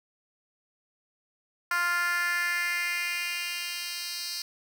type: tone with high-pass filter sweep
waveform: 10% pulse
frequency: 349.2 Hz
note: F4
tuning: in tune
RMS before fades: -30 dBFS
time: 1.71-4.42 s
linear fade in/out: 2 ms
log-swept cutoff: 1300 to 4200 Hz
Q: 3
effects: none